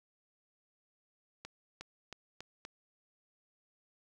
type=accelerating click train; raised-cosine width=0.2 ms; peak=-27 dBFS; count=5; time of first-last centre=1.45-2.651 s; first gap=360 ms; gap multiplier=0.88; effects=10-bit